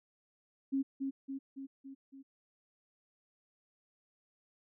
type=tone with echo; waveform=sine; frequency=271.3 Hz; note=C#4; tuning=37 cents flat; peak=-29 dBFS; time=0.72-0.83 s; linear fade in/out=20 ms; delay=280 ms; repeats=5; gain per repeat=-4 dB; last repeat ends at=2.23 s; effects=none

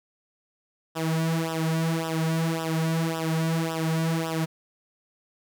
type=tone with flanger; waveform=sawtooth; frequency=162.3 Hz; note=E3; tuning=27 cents flat; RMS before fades=-26 dBFS; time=0.95-4.46 s; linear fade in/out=20 ms; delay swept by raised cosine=0.45 to 3.85 ms; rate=1.8 Hz; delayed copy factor=-0.9; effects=none

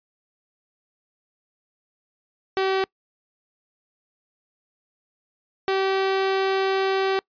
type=tone pair in turn; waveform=sawtooth; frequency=383 / 385.2 Hz; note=G4 / G4; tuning=-40 / -30 cents; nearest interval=unison; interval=10 cents; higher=second; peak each=-16 dBFS; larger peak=neither; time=2.57-2.84 / 5.68-7.19 s; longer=second; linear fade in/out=0 ms; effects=noise-tail reverb RT60 0.1 s tail -26 dB re dry + resampled to 11025 Hz

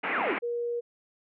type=band-pass noise; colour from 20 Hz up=white; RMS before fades=-31 dBFS; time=0.03-0.39 s; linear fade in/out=10 ms; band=190 to 2500 Hz; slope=48 dB/octave
type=exponential sweep; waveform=sine; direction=down; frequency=2902 to 233.1 Hz; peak=-27 dBFS; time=0.09-0.36 s; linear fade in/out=50 ms
type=tone; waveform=sine; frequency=475.4 Hz; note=A#4; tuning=34 cents sharp; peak=-28 dBFS; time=0.42-0.81 s; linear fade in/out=20 ms
effects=none

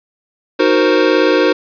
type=chord; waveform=square; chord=C half-diminished seventh; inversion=first; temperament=equal; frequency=311.1 / 370 / 466.2 / 523.3 Hz; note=Eb4 / Gb4 / Bb4 / C5; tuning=0 / 0 / 0 / 0 cents; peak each=-16 dBFS; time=0.59-1.53 s; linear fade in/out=10 ms; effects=resampled to 11025 Hz + 7-bit

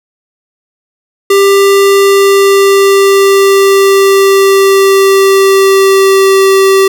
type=tone with pitch glide; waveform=square; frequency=395.7 to 387.3 Hz; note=G4 to G4; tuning=+16 to -21 cents; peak=-4 dBFS; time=1.3-6.88 s; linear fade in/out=5 ms; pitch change=-37 cents; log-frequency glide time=1.97-6.45 s; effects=none

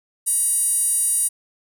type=tone with high-pass filter; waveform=sawtooth; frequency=961 Hz; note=B5; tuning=48 cents flat; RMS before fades=-20 dBFS; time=0.26-1.29 s; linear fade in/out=20 ms; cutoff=9500 Hz; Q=9.4; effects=none

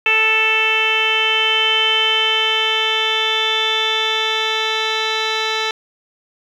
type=tone with low-pass filter sweep; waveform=10% pulse; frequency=440 Hz; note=A4; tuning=in tune; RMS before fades=-17 dBFS; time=0.06-5.71 s; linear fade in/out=2 ms; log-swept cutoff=2700 to 4100 Hz; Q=9.2; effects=8-bit

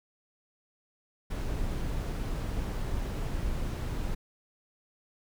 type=noise; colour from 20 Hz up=brown; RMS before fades=-32 dBFS; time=1.3-4.15 s; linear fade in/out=10 ms; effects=none

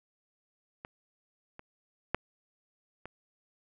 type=clicks; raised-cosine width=0.5 ms; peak=-26 / -30 / -12 / -27 dBFS; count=4; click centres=0.849 / 1.594 / 2.146 / 3.056 s; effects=none

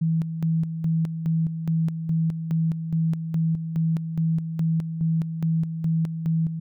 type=tone with tremolo; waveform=sine; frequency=162.5 Hz; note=E3; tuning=24 cents flat; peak=-19 dBFS; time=0.01-6.6 s; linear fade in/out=10 ms; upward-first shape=square; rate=2.4 Hz; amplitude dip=60%; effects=none

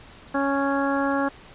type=harmonic tone; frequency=277.2 Hz; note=C#4; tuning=in tune; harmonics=1 / 2 / 3 / 4 / 5 / 6; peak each=-24 / -27 / -29 / -30 / -31 / -32 dBFS; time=0.34-1.29 s; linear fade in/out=10 ms; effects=pink hiss -47 dBFS RMS until 1.54 s + resampled to 8000 Hz

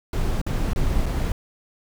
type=noise with dropouts; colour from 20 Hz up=brown; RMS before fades=-22 dBFS; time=0.13-1.32 s; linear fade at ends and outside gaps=1 ms; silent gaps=0.415-0.465 / 0.733-0.76 / 1.059-1.064 s; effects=none

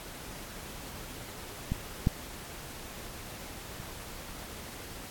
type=clicks; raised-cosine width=5 ms; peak=-17 / -11 / -29 dBFS; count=3; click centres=1.72 / 2.071 / 3.801 s; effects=pink hiss -44 dBFS RMS until 5.1 s + AAC 64 kbps

